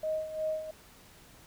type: tone with tremolo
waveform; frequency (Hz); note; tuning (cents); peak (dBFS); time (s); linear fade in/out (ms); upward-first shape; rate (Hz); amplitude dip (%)
sine; 626; D#5; +10; -28; 0.03-0.71; 5; sine; 2.8; 70
effects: pink hiss -56 dBFS RMS until 1.46 s